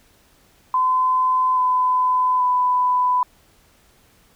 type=tone with pitch steps; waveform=sine; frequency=1021 / 1009.3 / 997.7 Hz; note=C6 / B5 / B5; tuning=-43 / +37 / +17 cents; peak=-15 dBFS; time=0.74-3.23 s; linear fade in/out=2 ms; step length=830 ms; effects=pink hiss -56 dBFS RMS until 4.35 s